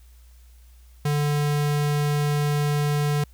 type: tone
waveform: square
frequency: 146.83 Hz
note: D3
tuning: in tune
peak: -21 dBFS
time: 1.05-3.24 s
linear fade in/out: 5 ms
effects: added 60 Hz sine -47 dBFS peak until 3.33 s + white hiss -61 dBFS RMS until 3.33 s